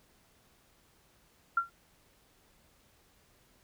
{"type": "tone with exponential decay", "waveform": "sine", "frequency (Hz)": 1374, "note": "F6", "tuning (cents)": -29, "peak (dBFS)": -21, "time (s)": [1.57, 1.7], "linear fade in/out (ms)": 5, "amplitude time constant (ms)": 28, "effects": ["pink hiss -66 dBFS RMS until 3.63 s"]}